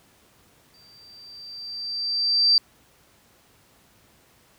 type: tone with exponential growth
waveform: sine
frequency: 4680 Hz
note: D8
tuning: 7 cents flat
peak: -13 dBFS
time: 0.74-2.58 s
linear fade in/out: 1 ms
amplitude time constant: 400 ms
effects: pink hiss -58 dBFS RMS until 4.58 s + high-pass 60 Hz 12 dB/octave